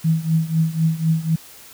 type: tone with tremolo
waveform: sine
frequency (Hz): 161.4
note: E3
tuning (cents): -36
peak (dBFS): -12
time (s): 0.04-1.36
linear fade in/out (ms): 10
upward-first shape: triangle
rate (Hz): 4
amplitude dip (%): 90
effects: white hiss -43 dBFS RMS until 1.73 s